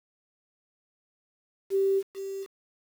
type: tone with echo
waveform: sine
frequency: 389.8 Hz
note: G4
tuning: 10 cents flat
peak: -21 dBFS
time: 1.7-2.03 s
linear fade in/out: 50 ms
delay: 440 ms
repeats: 1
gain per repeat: -11 dB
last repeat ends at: 2.47 s
effects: 8-bit